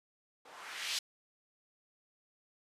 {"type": "noise with low-pass filter sweep", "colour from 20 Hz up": "violet", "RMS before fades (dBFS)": -41, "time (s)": [0.45, 0.99], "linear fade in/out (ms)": 5, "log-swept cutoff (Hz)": [670, 4100], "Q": 1.4, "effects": ["resampled to 32000 Hz"]}